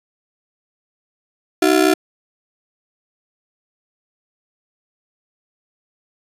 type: ring-modulated tone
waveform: 35% pulse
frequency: 343.6 Hz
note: F4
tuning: 28 cents flat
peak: -7 dBFS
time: 1.62-1.94 s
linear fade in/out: 2 ms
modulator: 33 Hz
effects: resampled to 32000 Hz